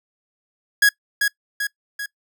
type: tone with echo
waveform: 45% pulse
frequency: 1661.2 Hz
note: G#6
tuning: in tune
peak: -11 dBFS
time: 0.82-0.89 s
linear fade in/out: 5 ms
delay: 390 ms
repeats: 3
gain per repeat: -5 dB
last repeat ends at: 2.06 s
effects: noise-tail reverb RT60 0.1 s tail -22 dB re dry